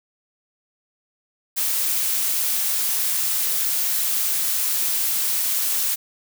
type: noise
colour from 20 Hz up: blue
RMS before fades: -22 dBFS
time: 1.56-5.96 s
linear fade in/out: 20 ms
effects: none